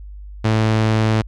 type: tone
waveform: sawtooth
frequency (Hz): 110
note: A2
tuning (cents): 0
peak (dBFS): -10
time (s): 0.44-1.22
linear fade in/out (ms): 10
effects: added 50 Hz sine -32 dBFS peak until 1.27 s + low-pass 5000 Hz 12 dB/octave